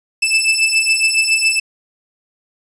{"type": "beating tone pair", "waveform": "sawtooth", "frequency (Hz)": [2632, 2639.2], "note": ["E7", "E7"], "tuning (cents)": [-3, 1], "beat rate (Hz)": 7.2, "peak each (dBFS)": -12, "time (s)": [0.22, 1.6], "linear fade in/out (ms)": 10, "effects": ["resampled to 24000 Hz"]}